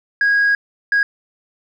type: tone bursts at uneven times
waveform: sine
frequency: 1645 Hz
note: G#6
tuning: 17 cents flat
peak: -10 dBFS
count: 2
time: 0.21-0.55 / 0.92-1.03 s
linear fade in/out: 2 ms
effects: tanh soft clip ceiling -10 dBFS